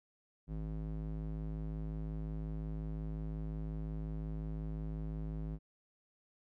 square tone with band-pass filter, 52.8 Hz, G#1, 29 cents sharp, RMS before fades -40 dBFS, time 0.47-5.59 s, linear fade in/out 50 ms, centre 150 Hz, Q 1, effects none

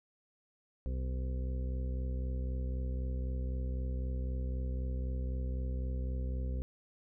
harmonic tone, 63.9 Hz, C2, 40 cents flat, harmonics 1 / 2 / 3 / 4 / 6 / 7 / 8, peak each -33 / -43 / -49 / -48 / -54 / -55 / -51 dBFS, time 0.86-6.62 s, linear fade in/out 0 ms, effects none

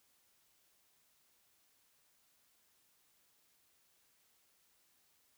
silence, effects white hiss -73 dBFS RMS until 5.37 s

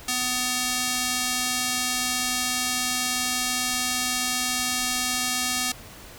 square tone with band-pass filter, 250.5 Hz, B3, 25 cents sharp, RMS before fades -26 dBFS, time 0.08-5.72 s, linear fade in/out 5 ms, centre 7200 Hz, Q 0.74, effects pink hiss -44 dBFS RMS until 6.18 s

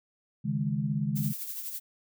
sine chord, C# suspended second, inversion none, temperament equal, 138.59 / 155.56 / 207.7 Hz, C#3 / D#3 / G#3, 0 / 0 / 0 cents, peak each -31 dBFS, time 0.44-1.33 s, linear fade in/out 20 ms
violet noise with tremolo, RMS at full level -35 dBFS, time 1.15-1.8 s, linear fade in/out 20 ms, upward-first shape triangle, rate 12 Hz, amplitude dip 55%
effects none

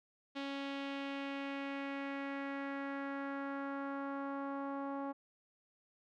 sawtooth tone with low-pass filter sweep, 277.2 Hz, C#4, in tune, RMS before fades -41 dBFS, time 0.35-5.13 s, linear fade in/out 20 ms, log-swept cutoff 3500 to 1000 Hz, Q 2.1, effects none

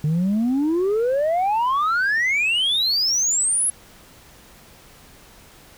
sine exponential sweep, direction up, 146.83 to 11040 Hz, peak -15 dBFS, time 0.04-3.7 s, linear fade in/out 2 ms, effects tanh soft clip ceiling -16 dBFS + pink hiss -48 dBFS RMS until 5.77 s

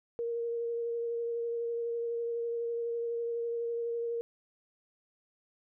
sine tone with vibrato, 467.5 Hz, A#4, 5 cents sharp, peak -31 dBFS, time 0.19-4.21 s, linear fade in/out 0 ms, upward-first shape sine, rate 12 Hz, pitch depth 13 cents each way, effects none

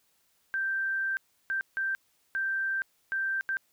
sine tone bursts at uneven times, 1568 Hz, G6, in tune, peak -27 dBFS, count 6, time 0.54-1.17 / 1.5-1.61 / 1.77-1.95 / 2.35-2.82 / 3.12-3.41 / 3.49-3.57 s, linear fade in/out 0 ms, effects white hiss -70 dBFS RMS until 3.72 s

